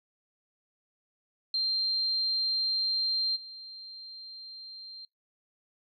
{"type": "tone with level steps", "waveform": "sine", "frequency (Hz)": 4167, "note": "C8", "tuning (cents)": -8, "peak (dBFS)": [-26, -42], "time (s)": [1.54, 5.05], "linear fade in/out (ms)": 2, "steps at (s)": 3.35, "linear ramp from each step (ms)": 20, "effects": ["noise-tail reverb RT60 0.2 s tail -26 dB re dry"]}